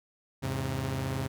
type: chord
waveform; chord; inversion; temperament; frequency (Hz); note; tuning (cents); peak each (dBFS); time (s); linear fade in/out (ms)
sawtooth; E augmented; none; equal with one note detuned; 82.41 / 103.83 / 133.48; E2 / G#2 / B#2; 0 / 0 / +35; -34 / -33 / -28; 0.42-1.28; 20
effects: none